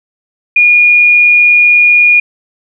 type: tone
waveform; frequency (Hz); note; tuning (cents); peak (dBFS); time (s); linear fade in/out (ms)
sine; 2436; D#7; -37; -3; 0.56-2.2; 5
effects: none